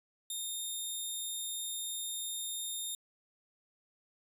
10% pulse tone, 3663 Hz, A#7, 31 cents flat, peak -28 dBFS, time 0.3-2.95 s, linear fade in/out 2 ms, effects resampled to 32000 Hz

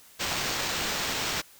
violet noise with sample-and-hold, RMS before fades -30 dBFS, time 0.19-1.42 s, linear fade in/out 20 ms, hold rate 11025 Hz, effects white hiss -54 dBFS RMS until 1.59 s

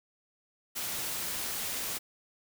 white noise, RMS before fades -35 dBFS, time 0.75-1.99 s, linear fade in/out 20 ms, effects none

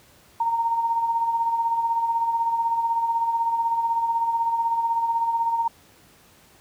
sine tone with tremolo, 923 Hz, A#5, 17 cents flat, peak -18 dBFS, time 0.4-5.68 s, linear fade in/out 5 ms, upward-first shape sine, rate 16 Hz, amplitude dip 50%, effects pink hiss -54 dBFS RMS until 6.6 s + high-pass 60 Hz 12 dB/octave

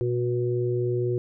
harmonic tone, 121.6 Hz, B2, 26 cents flat, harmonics 1 / 3 / 4, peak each -26 / -25 / -34 dBFS, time 0.01-1.18 s, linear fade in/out 0 ms, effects none

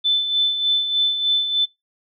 sine tone with tremolo, 3520 Hz, A7, in tune, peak -14 dBFS, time 0.04-1.66 s, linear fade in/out 20 ms, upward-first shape sine, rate 3.3 Hz, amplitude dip 55%, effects noise-tail reverb RT60 0.2 s tail -25 dB re dry

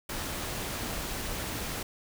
pink noise, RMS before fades -35 dBFS, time 0.09-1.83 s, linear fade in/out 5 ms, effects none

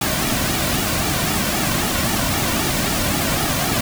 pink noise with flanger, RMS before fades -20 dBFS, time 0.01-3.81 s, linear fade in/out 5 ms, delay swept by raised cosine 1.9 to 2.42 ms, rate 3.8 Hz, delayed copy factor -0.6, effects none

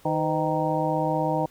harmonic tone with a mistuned harmonic, 155.56 Hz, D#3, in tune, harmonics 1 / 2 / 3 / 4 / 5 / 6, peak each -29 / -29 / -29 / -29 / -29 / -29 dBFS, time 0.05-1.46 s, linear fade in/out 5 ms, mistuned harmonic 3, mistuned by +140 cents, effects pink hiss -55 dBFS RMS until 1.5 s

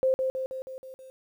sine tone with echo, 523.3 Hz, C5, in tune, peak -20 dBFS, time 0.03-0.14 s, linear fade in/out 0 ms, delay 160 ms, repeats 6, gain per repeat -4 dB, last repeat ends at 1.1 s, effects 10-bit

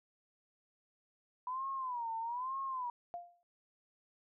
sine tone with vibrato, 987.8 Hz, B5, in tune, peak -36 dBFS, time 1.47-2.9 s, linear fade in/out 2 ms, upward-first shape sine, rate 1.1 Hz, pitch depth 160 cents each way
sine tone with exponential decay, 698.5 Hz, F5, in tune, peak -37 dBFS, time 3.14-3.43 s, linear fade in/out 0 ms, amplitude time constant 61 ms
effects none

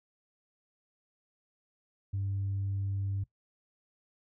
sine tone, 98.4 Hz, G2, 7 cents sharp, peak -29 dBFS, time 2.13-3.24 s, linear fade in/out 10 ms, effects noise-tail reverb RT60 0.1 s tail -18 dB re dry + tanh soft clip ceiling -27 dBFS

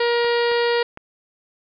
harmonic tone, 473.9 Hz, A#4, 28 cents sharp, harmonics 1 / 2 / 3 / 4 / 5 / 6 / 7 / 8 / 9 / 10, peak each -18 / -26 / -30 / -27 / -34 / -33 / -36 / -36 / -34 / -36 dBFS, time 0-0.83 s, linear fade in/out 5 ms
clicks, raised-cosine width 0.5 ms, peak -20 dBFS, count 3, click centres 0.246 / 0.516 / 0.974 s
effects none

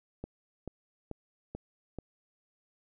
click train, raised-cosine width 2 ms, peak -25 dBFS, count 5, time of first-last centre 0.24-1.987 s, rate 2.29 Hz, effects none

